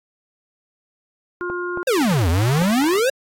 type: harmonic tone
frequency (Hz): 354.4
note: F4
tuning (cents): +25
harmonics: 1 / 3 / 4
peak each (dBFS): -25 / -31 / -28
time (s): 1.41-1.83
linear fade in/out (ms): 0
type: clicks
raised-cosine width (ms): 1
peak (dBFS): -15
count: 3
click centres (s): 1.5 / 1.774 / 2.621
type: exponential two-way sweep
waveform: square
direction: down then up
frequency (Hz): 556 to 79 to 556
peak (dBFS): -16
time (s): 1.87-3.1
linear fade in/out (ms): 5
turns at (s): 2.29
effects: AAC 48 kbps